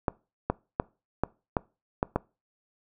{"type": "clicks", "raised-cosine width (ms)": 1, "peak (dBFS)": -10, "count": 7, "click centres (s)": [0.082, 0.5, 0.799, 1.236, 1.568, 2.029, 2.16], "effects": ["noise-tail reverb RT60 0.3 s tail -23 dB re dry"]}